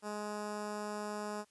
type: tone with notch filter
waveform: 10% pulse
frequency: 209.2 Hz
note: G#3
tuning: 13 cents sharp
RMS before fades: -40 dBFS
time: 0.02-1.45 s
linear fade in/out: 50 ms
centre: 3200 Hz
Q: 1.3
effects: white hiss -71 dBFS RMS until 1.5 s + resampled to 24000 Hz